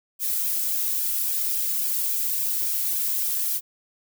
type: noise with flanger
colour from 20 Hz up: violet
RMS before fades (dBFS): -25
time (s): 0.19-3.61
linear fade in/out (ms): 50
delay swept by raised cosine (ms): 1.2 to 2.4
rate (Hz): 3.6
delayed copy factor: +0.7
effects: none